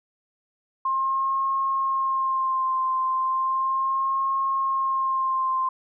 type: tone with vibrato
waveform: sine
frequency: 1061 Hz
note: C6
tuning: 24 cents sharp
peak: -21 dBFS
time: 0.85-5.69 s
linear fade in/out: 5 ms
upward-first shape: sine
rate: 0.35 Hz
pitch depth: 28 cents each way
effects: none